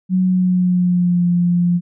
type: tone with pitch glide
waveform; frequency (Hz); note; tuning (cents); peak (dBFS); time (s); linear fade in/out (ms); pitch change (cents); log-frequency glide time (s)
sine; 185 to 175.02; F#3 to F3; 0 to +4; -12; 0.09-1.81; 50; -96; 0.22-1.26
effects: none